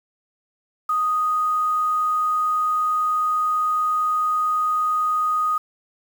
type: tone with quantisation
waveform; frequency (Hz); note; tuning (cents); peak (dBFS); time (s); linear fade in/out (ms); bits
sine; 1244.5; D#6; 0; -18; 0.89-5.58; 5; 7
effects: none